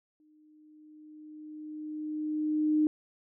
sine tone with exponential growth, 305.8 Hz, D#4, 30 cents flat, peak -21 dBFS, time 0.2-2.87 s, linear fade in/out 1 ms, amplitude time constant 580 ms, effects none

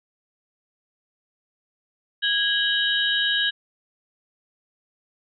sine tone cluster, 1648 / 2969 / 3192 / 3808 Hz, G#6 / F#7 / G7 / A#7, -14 / +5 / +31 / +36 cents, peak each -23 / -25 / -28 / -26 dBFS, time 2.22-3.51 s, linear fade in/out 20 ms, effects none

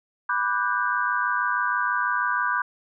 sine chord, G major seventh, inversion first, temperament equal with one note detuned, 987.8 / 1174.7 / 1480 / 1586.2 Hz, B5 / D6 / F#6 / G6, 0 / 0 / 0 / +20 cents, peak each -27 dBFS, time 0.29-2.62 s, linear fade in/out 5 ms, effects none

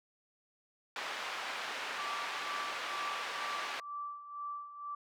pink band-pass noise, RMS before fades -40 dBFS, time 0.96-3.8 s, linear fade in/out 2 ms, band 880 to 3300 Hz, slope 12 dB/octave
sine tone with tremolo, 1165 Hz, D6, 14 cents flat, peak -37 dBFS, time 1.98-4.95 s, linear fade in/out 5 ms, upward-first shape sine, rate 2.1 Hz, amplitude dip 70%
effects none

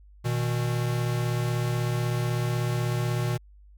square tone pair together, 121.34 / 157.5 Hz, B2 / D#3, -30 / +21 cents, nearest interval perfect fourth, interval 451 cents, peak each -26 / -32 dBFS, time 0.24-3.38 s, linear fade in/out 20 ms, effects added 50 Hz sine -49 dBFS peak until 3.77 s

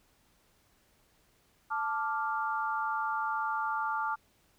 sine chord, D minor, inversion second, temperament equal, 880 / 1174.7 / 1396.9 Hz, A5 / D6 / F6, 0 / 0 / 0 cents, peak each -33 / -34 / -35 dBFS, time 1.7-4.16 s, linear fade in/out 20 ms, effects pink hiss -68 dBFS RMS until 4.58 s

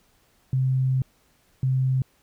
sine tone bursts at uneven times, 130.81 Hz, C3, in tune, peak -19 dBFS, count 2, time 0.53-1.02 / 1.63-2.02 s, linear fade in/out 2 ms, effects pink hiss -63 dBFS RMS until 2.22 s

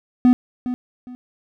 triangle tone with echo, 249 Hz, B3, 14 cents sharp, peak -7 dBFS, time 0.25-0.33 s, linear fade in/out 0 ms, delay 410 ms, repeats 2, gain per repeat -12 dB, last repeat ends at 1.15 s, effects none

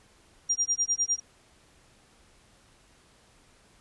sine tone with tremolo, 5700 Hz, F8, 34 cents sharp, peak -21 dBFS, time 0.49-1.2 s, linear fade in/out 10 ms, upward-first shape sine, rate 9.9 Hz, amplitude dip 100%, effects pink hiss -60 dBFS RMS until 3.8 s + resampled to 24000 Hz

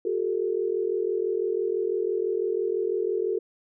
sine tone cluster, 364.5 / 404.5 / 450.5 Hz, F#4 / G#4 / A4, -26 / -46 / +41 cents, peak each -28 dBFS, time 0.05-3.39 s, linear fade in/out 5 ms, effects none

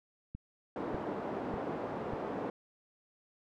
click train, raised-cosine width 5 ms, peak -29 dBFS, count 4, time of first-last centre 0.35-2.136 s, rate 1.68 Hz
pink band-pass noise, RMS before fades -38 dBFS, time 0.76-2.5 s, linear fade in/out 2 ms, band 260 to 790 Hz, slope 12 dB/octave
effects none

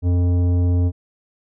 triangle tone with tanh clipping, 88.4 Hz, F2, 22 cents sharp, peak -16 dBFS, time 0.02-0.92 s, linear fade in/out 50 ms, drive 16 dB, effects none

